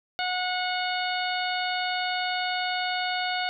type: harmonic tone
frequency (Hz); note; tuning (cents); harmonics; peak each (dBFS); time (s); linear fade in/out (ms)
730; F#5; -24; 1 / 2 / 3 / 4 / 5 / 6; -29 / -32 / -34 / -35 / -36 / -37; 0.19-3.49; 0
effects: none